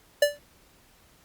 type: tone with exponential decay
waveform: square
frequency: 583 Hz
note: D5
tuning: 13 cents flat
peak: -14 dBFS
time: 0.22-0.39 s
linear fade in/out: 5 ms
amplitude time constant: 35 ms
effects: pink hiss -59 dBFS RMS until 1.24 s + Opus 48 kbps